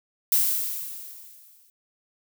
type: noise with exponential decay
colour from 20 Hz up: violet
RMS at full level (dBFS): -19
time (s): 0.32-1.7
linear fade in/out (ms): 1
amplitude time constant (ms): 300
effects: none